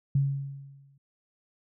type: tone with exponential decay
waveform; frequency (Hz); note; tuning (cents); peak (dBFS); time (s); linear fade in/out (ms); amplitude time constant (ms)
sine; 138.59; C#3; 0; -19; 0.15-0.98; 5; 180
effects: none